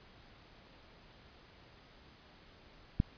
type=click; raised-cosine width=5 ms; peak=-15 dBFS; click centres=3.001 s; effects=pink hiss -59 dBFS RMS until 3.17 s + resampled to 11025 Hz